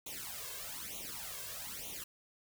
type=noise with flanger; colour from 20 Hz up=white; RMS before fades=-44 dBFS; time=0.06-2.04 s; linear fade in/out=5 ms; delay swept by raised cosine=0.3 to 1.9 ms; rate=1.1 Hz; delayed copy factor=+0.95; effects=none